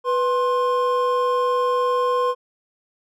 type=tone pair together; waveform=triangle; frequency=493.9 / 1056.9 Hz; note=B4 / C6; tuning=0 / +17 cents; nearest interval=octave + minor second; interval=1317 cents; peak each=-18 / -19 dBFS; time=0.04-2.35 s; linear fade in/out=50 ms; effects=none